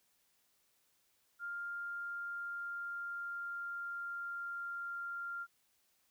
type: tone with pitch glide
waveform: sine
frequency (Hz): 1400 to 1391.1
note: F6 to F6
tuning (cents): +4 to -7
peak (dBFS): -39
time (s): 1.39-5.47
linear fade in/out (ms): 50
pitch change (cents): -11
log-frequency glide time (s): 1.73-5.05
effects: white hiss -75 dBFS RMS until 6.1 s